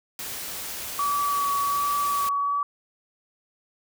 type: noise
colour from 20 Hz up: white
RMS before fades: -34 dBFS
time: 0.19-2.29 s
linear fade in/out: 2 ms
type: tone with vibrato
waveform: sine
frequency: 1141 Hz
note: C#6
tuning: 50 cents sharp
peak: -22 dBFS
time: 0.99-2.63 s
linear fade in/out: 2 ms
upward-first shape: sine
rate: 1.3 Hz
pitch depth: 15 cents each way
effects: none